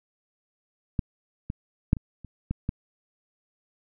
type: clicks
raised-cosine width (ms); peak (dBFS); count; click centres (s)
5; -12 / -18 / -6 / -23 / -29 / -15 / -14; 7; 0.992 / 1.501 / 1.931 / 1.968 / 2.247 / 2.51 / 2.691
effects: none